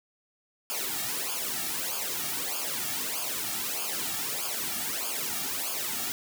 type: noise with flanger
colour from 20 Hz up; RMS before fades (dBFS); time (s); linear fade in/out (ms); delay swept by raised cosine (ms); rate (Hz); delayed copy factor
white; -32; 0.7-6.12; 0; 0.51 to 2.01; 1.6; -0.85
effects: none